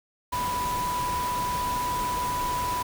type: tone in noise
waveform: sine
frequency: 987.8 Hz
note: B5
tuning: in tune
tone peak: -26 dBFS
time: 0.32-2.83 s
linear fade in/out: 10 ms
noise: pink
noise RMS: -34 dBFS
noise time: 0.32-2.83 s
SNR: +5 dB
effects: none